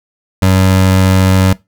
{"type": "tone", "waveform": "25% pulse", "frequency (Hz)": 94.2, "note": "F#2", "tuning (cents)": 32, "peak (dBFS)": -3, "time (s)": [0.42, 1.53], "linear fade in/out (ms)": 5, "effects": ["noise-tail reverb RT60 0.2 s tail -20 dB re dry"]}